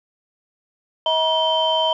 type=tone cluster; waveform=sine; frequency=638 / 957 / 3106 Hz; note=D#5 / A#5 / G7; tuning=+43 / +45 / -17 cents; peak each=-20 dBFS; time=1.06-1.93 s; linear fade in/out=2 ms; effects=tanh soft clip ceiling -8 dBFS